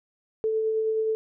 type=tone with tremolo; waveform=sine; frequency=439.8 Hz; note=A4; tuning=1 cent flat; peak=-21 dBFS; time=0.44-1.15 s; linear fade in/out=0 ms; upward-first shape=triangle; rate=9.5 Hz; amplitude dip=30%; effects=none